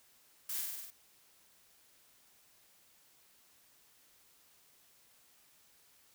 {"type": "noise with echo", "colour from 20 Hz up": "blue", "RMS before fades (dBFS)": -39, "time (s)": [0.49, 0.61], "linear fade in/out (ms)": 5, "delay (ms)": 49, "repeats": 6, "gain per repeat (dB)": -2, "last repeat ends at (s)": 0.904, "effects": ["white hiss -66 dBFS RMS until 6.14 s"]}